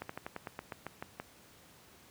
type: slowing click train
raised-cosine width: 0.5 ms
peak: -24 dBFS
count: 11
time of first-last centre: 0.02-1.199 s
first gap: 74 ms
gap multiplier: 1.1
effects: pink hiss -59 dBFS RMS until 2.1 s + high-pass 80 Hz 12 dB/octave